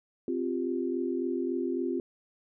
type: chord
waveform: sine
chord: C suspended fourth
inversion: none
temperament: just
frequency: 261.6 / 348.8 / 392.4 Hz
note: C4 / F4 / G4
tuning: 0 / -2 / +2 cents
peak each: -32 / -31 / -35 dBFS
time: 0.28-2 s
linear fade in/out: 2 ms
effects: none